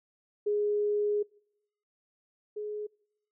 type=tone pair in turn; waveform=sine; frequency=415.3 / 420.4 Hz; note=G#4 / G#4; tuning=0 / +21 cents; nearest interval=unison; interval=21 cents; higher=second; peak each=-25 / -33 dBFS; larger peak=first; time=0.46-1.23 / 2.56-2.87 s; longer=first; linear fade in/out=10 ms; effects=noise-tail reverb RT60 0.8 s tail -26 dB re dry